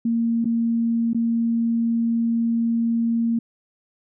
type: tone with dropouts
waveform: sine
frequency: 231 Hz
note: A#3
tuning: 16 cents flat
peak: -18 dBFS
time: 0.05-3.39 s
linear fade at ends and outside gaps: 5 ms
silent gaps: 0.445-0.454 / 1.133-1.146 s
effects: none